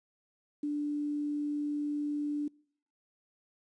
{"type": "tone with quantisation", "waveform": "sine", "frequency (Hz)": 293.7, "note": "D4", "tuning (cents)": 0, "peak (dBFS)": -30, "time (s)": [0.63, 2.48], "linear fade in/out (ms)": 5, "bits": 10, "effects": ["noise-tail reverb RT60 0.6 s tail -26 dB re dry", "resampled to 22050 Hz"]}